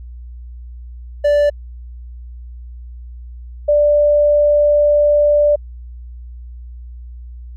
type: tone pair in turn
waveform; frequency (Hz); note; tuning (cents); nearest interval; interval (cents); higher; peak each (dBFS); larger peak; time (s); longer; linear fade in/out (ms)
triangle / sine; 584 / 588.7; D5 / D5; -10 / +4; unison; 14; second; -8 / -9; first; 1.24-1.5 / 3.68-5.56; second; 10
effects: added 60 Hz sine -30 dBFS peak until 7.56 s